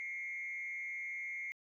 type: tone with frequency modulation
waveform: sine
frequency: 2143 Hz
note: C7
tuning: 41 cents sharp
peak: -38 dBFS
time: 0-1.52 s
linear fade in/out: 0 ms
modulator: 165 Hz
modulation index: 0.58
effects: tanh soft clip ceiling -34 dBFS + 13-bit